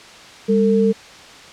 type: tone pair together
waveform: sine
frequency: 200.5 / 450.2 Hz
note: G3 / A4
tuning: +39 / +40 cents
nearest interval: octave + major second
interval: 1401 cents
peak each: -15 dBFS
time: 0.48-0.93 s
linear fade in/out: 20 ms
effects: white hiss -40 dBFS RMS until 1.52 s + low-pass 5000 Hz 12 dB/octave